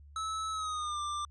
square tone with pitch glide, 1300 to 1185.2 Hz, E6 to D6, -24 to +15 cents, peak -34 dBFS, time 0.16-1.25 s, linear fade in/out 2 ms, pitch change -161 cents, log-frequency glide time 0.51-1 s, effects added 72 Hz sine -51 dBFS peak until 1.3 s + resampled to 22050 Hz

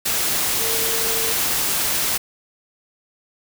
sine tone in noise, 452.7 Hz, A4, 49 cents sharp, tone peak -29 dBFS, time 0.6-1.33 s, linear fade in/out 10 ms, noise white, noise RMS -21 dBFS, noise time 0.05-2.18 s, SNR -11 dB, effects none

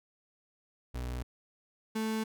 35% pulse tone pair in turn, 61.7 / 219.9 Hz, B1 / A3, -1 / -1 cents, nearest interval octave + minor seventh, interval 2200 cents, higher second, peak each -33 / -29 dBFS, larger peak second, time 0.94-1.23 / 1.95-2.24 s, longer neither, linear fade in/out 10 ms, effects none

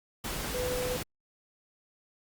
sine tone in noise, 499.3 Hz, B4, 19 cents sharp, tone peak -31 dBFS, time 0.54-0.97 s, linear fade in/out 5 ms, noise pink, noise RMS -35 dBFS, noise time 0.24-1.03 s, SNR +1 dB, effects Opus 48 kbps

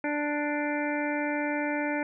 harmonic tone with a mistuned harmonic, 294.2 Hz, D4, 3 cents sharp, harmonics 1 / 2 / 3 / 5 / 6 / 7 / 8, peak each -30 / -33 / -35 / -37 / -38 / -38 / -39 dBFS, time 0.04-2.03 s, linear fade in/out 2 ms, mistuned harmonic 7, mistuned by +18 cents, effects none

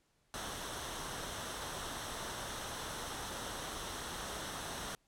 pink noise with comb filter, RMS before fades -42 dBFS, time 0.34-4.95 s, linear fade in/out 0 ms, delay 0.42 ms, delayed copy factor -0.5, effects pink hiss -75 dBFS RMS until 5.07 s + low-pass 11000 Hz 12 dB/octave

